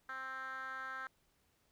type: tone with band-pass filter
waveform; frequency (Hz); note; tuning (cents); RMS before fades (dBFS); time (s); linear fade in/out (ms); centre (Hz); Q
10% pulse; 262.9; C4; +8; -44; 0.09-1.07; 2; 1500; 4.6
effects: pink hiss -75 dBFS RMS until 1.71 s